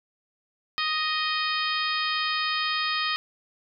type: harmonic tone with a mistuned harmonic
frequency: 622.3 Hz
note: D#5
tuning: in tune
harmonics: 2 / 3 / 4 / 5 / 6 / 7 / 8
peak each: -29 / -31 / -32 / -33 / -34 / -34 / -35 dBFS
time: 0.78-3.16 s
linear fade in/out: 0 ms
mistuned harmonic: 5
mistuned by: +21 cents
effects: none